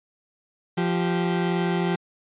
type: tone pair together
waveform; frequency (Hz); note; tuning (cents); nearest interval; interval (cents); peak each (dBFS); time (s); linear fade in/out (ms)
30% pulse; 173.73 / 390; F3 / G4; -9 / -9; octave + major second; 1400; -20 / -25; 0.77-1.96; 10
effects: resampled to 8000 Hz